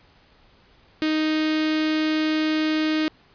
sawtooth tone with notch filter, 311.1 Hz, D#4, in tune, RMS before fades -22 dBFS, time 1.02-3.08 s, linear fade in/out 0 ms, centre 820 Hz, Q 0.7, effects pink hiss -56 dBFS RMS until 3.34 s + resampled to 11025 Hz

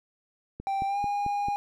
click train, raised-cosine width 3 ms, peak -24 dBFS, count 5, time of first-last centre 0.6-1.485 s, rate 4.52 Hz
triangle tone with pitch glide, 784 to 814.9 Hz, G5 to G#5, 0 to -33 cents, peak -24 dBFS, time 0.67-1.56 s, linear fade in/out 0 ms, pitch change +67 cents, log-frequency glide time 0.86-1 s
effects none

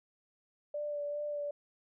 sine tone with vibrato, 586 Hz, D5, 4 cents flat, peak -34 dBFS, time 0.74-1.51 s, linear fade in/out 5 ms, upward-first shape sine, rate 2.5 Hz, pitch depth 18 cents each way, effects none

